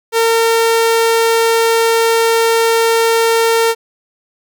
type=tone; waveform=sawtooth; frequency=456.3 Hz; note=A#4; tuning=37 cents flat; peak=-6 dBFS; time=0.12-3.75 s; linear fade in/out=50 ms; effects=none